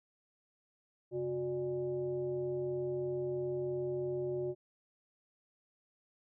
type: tone with frequency modulation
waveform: sine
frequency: 365 Hz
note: F#4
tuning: 24 cents flat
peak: -33 dBFS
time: 1.11-4.55 s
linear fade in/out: 50 ms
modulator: 229 Hz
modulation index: 0.67
effects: none